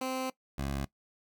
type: tone pair in turn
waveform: 15% pulse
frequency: 259.9 / 68.84 Hz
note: C4 / C#2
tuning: -11 / -11 cents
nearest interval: octave + major seventh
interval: 2300 cents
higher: first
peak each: -26 / -26 dBFS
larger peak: neither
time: 0.01-0.3 / 0.58-0.85 s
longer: first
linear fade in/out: 5 ms
effects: noise-tail reverb RT60 0.1 s tail -19 dB re dry